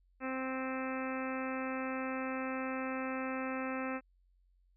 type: harmonic tone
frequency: 261.6 Hz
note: C4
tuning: in tune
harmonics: 1 / 2 / 3 / 4 / 5 / 6 / 7 / 8 / 9 / 10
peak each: -38 / -41 / -46 / -47 / -44 / -48 / -48 / -50 / -51 / -48 dBFS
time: 0.2-4.01 s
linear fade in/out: 50 ms
effects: added 45 Hz sine -66 dBFS peak until 4.76 s